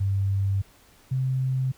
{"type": "tone pair in turn", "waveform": "sine", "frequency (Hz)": [98, 130.81], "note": ["G2", "C3"], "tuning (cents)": [0, 0], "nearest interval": "perfect fourth", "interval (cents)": 500, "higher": "second", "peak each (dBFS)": [-21, -22], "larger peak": "first", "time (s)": [[0, 0.62], [1.11, 1.72]], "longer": "first", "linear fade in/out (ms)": 10, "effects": ["pink hiss -56 dBFS RMS until 1.77 s"]}